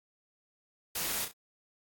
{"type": "noise with echo", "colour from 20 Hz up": "white", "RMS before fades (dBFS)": -34, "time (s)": [0.95, 1.25], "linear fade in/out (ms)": 5, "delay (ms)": 33, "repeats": 2, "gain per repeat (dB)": -8, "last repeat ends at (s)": 1.316, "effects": ["AAC 64 kbps"]}